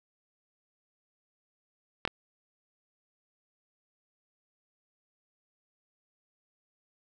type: clicks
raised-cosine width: 0.3 ms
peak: -10 / -15 dBFS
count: 2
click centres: 2.052 / 2.076 s
effects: none